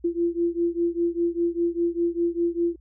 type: beating tone pair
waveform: sine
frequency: 339.9 / 344.9 Hz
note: F4 / F4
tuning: -47 / -22 cents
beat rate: 5 Hz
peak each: -24 / -25 dBFS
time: 0.04-2.76 s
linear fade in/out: 10 ms
effects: added 60 Hz sine -50 dBFS peak until 2.8 s